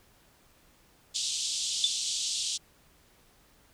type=band-pass noise; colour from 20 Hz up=pink; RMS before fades=-32 dBFS; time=1.14-2.58 s; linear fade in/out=20 ms; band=3200 to 8400 Hz; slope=48 dB/octave
type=tone with exponential decay; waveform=sine; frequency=3520 Hz; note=A7; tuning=in tune; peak=-17 dBFS; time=1.84-1.93 s; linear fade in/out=1 ms; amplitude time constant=18 ms
effects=pink hiss -62 dBFS RMS until 3.73 s